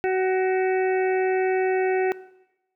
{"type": "harmonic tone", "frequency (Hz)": 374.9, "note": "F#4", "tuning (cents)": 23, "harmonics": [1, 2, 4, 5, 6, 7], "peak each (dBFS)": [-21, -27, -33, -35, -37, -38], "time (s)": [0.04, 2.12], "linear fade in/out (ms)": 0, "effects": ["noise-tail reverb RT60 0.9 s tail -18 dB re dry"]}